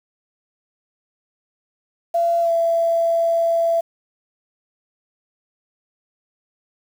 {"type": "tone with pitch glide", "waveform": "sine", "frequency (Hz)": [680, 669.5], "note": ["F5", "E5"], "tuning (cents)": [-46, 27], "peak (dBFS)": -15, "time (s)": [2.14, 3.81], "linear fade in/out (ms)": 10, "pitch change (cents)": -27, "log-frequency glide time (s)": [2.41, 2.51], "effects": ["7-bit"]}